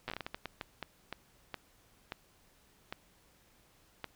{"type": "slowing click train", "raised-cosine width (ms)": 0.3, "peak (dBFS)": -22, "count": 17, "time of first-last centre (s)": [0.08, 4.043], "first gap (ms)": 8, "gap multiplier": 1.39, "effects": ["pink hiss -66 dBFS RMS until 4.15 s"]}